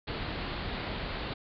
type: low-pass noise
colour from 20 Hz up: pink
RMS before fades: -36 dBFS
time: 0.07-1.34 s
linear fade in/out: 10 ms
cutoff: 4600 Hz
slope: 96 dB/octave
effects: none